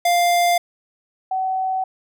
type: tone pair in turn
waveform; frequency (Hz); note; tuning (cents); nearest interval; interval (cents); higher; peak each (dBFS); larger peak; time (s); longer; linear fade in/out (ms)
square / sine; 698.5 / 755.9; F5 / F#5; 0 / +37; minor second; 137; second; -15 / -19; first; 0.05-0.58 / 1.31-1.84; neither; 5
effects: none